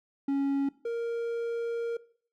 triangle tone pair in turn, 277.2 / 466.2 Hz, C#4 / A#4, 0 / 0 cents, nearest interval major sixth, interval 900 cents, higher second, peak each -23 / -27 dBFS, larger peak first, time 0.28-0.69 / 0.85-1.97 s, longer second, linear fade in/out 5 ms, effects noise-tail reverb RT60 0.5 s tail -19 dB re dry

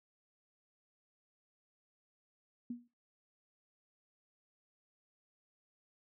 sine tone with exponential decay, 240.7 Hz, B3, 44 cents flat, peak -35 dBFS, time 2.7-2.88 s, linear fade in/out 5 ms, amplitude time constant 39 ms, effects noise-tail reverb RT60 0.4 s tail -23 dB re dry

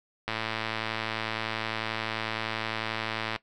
click train, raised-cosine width 0.3 ms, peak -14 dBFS, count 343, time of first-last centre 0.28-3.361 s, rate 111 Hz, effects noise-tail reverb RT60 0.1 s tail -17 dB re dry

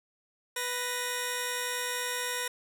10% pulse tone pair together, 493.9 / 1864.7 Hz, B4 / A#6, 0 / 0 cents, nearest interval octave + major seventh, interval 2300 cents, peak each -25 dBFS, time 0.56-2.48 s, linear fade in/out 5 ms, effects none

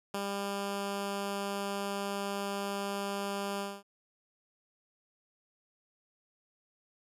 10% pulse tone with ADSR envelope, 199.6 Hz, G3, 32 cents sharp, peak -23 dBFS, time 0.14-3.83 s, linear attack 5 ms, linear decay 12 ms, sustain -2 dB, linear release 230 ms, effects resampled to 32000 Hz

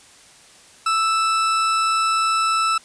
40% pulse tone, 1318.5 Hz, E6, in tune, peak -16 dBFS, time 0.86-2.78 s, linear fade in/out 5 ms, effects white hiss -48 dBFS RMS until 2.84 s + resampled to 22050 Hz

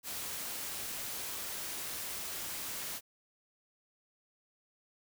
white noise, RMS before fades -40 dBFS, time 0.03-3.01 s, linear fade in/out 50 ms, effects none

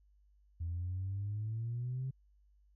sine exponential sweep, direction up, 82.41 to 133.7 Hz, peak -34 dBFS, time 0.6-2.11 s, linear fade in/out 10 ms, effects tanh soft clip ceiling -31 dBFS + added 50 Hz sine -64 dBFS peak until 2.75 s

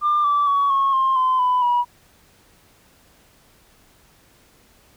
sine tone with pitch steps, 1196 / 1160.6 / 1126.3 / 1092.9 / 1060.6 / 1029.2 / 998.8 / 969.2 Hz, D6 / D6 / C#6 / C#6 / C6 / C6 / B5 / B5, +31 / -21 / +27 / -25 / +23 / -29 / +19 / -33 cents, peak -14 dBFS, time 0.01-1.85 s, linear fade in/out 50 ms, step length 230 ms, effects tanh soft clip ceiling -12 dBFS + pink hiss -55 dBFS RMS until 4.96 s

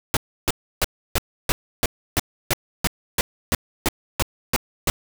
pink noise bursts, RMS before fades -19 dBFS, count 15, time 0.14-4.9 s, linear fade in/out 0 ms, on 28 ms, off 310 ms, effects none

